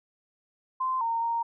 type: tone with pitch steps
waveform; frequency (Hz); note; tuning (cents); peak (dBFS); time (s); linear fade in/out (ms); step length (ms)
sine; 1037 / 919 / 928; C6 / A#5 / A#5; -16 / -25 / -8; -25; 0.8-1.43; 10; 210
effects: none